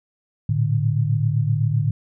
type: tone cluster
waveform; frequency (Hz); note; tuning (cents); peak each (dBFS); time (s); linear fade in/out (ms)
sine; 110.2 / 118 / 147.5; A2 / A#2 / D3; +3 / +22 / +8; -20 / -25 / -21; 0.49-1.91; 5
effects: none